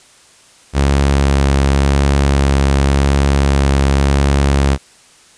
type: tone with vibrato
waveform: sawtooth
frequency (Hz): 69.3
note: C#2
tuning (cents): 0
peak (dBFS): -6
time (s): 0.73-4.78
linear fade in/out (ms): 50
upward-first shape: sine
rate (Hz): 0.9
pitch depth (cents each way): 12
effects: white hiss -46 dBFS RMS until 5.37 s + resampled to 22050 Hz